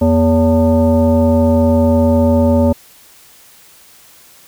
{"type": "tone with frequency modulation", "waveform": "sine", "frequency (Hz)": 240.8, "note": "B3", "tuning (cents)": -44, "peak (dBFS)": -8, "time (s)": [0.01, 2.73], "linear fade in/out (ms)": 10, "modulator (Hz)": 326, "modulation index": 1.2, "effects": ["white hiss -44 dBFS RMS until 4.47 s"]}